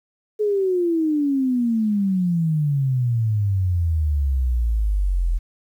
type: exponential sweep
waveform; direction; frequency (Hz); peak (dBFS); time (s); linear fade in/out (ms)
sine; down; 429.7 to 40.58; -17; 0.39-5.39; 20
effects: 9-bit